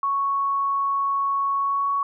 sine tone with pitch glide, 1108.7 to 1117.7 Hz, C#6 to C#6, 0 to +14 cents, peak -20 dBFS, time 0.03-2.03 s, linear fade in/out 2 ms, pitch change +14 cents, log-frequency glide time 1.57-1.9 s, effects none

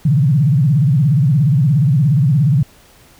sine tone with vibrato, 141.5 Hz, C#3, 36 cents sharp, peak -9 dBFS, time 0.05-2.63 s, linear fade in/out 5 ms, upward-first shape sine, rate 17 Hz, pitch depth 260 cents each way, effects pink hiss -47 dBFS RMS until 3.19 s

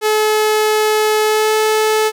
sawtooth tone with pitch glide, 429.3 to 433.5 Hz, A4 to A4, -43 to -26 cents, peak -8 dBFS, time 0.01-2.12 s, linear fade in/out 50 ms, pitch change +17 cents, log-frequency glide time 1.23-1.55 s, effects none

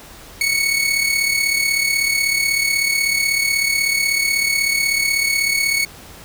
sawtooth tone with amplitude modulation, 2217 Hz, C#7, in tune, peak -10 dBFS, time 0.41-5.85 s, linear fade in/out 2 ms, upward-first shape sine, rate 36.2 Hz, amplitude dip 55%, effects pink hiss -40 dBFS RMS until 6.24 s

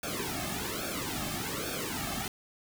pink noise with flanger, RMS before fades -35 dBFS, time 0.03-2.28 s, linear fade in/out 2 ms, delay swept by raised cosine 1 to 2.1 ms, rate 1.2 Hz, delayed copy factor -1, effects none

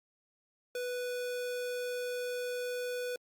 square tone, 493.9 Hz, B4, in tune, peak -35 dBFS, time 0.75-3.16 s, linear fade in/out 2 ms, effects Opus 48 kbps

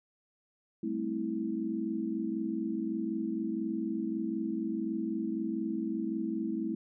sine chord, A minor seventh, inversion third, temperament equal with one note detuned, 196 / 220 / 261.6 / 326.6 Hz, G3 / A3 / C4 / E4, 0 / 0 / 0 / -16 cents, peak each -40 / -35 / -39 / -34 dBFS, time 0.83-6.75 s, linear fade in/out 5 ms, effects none

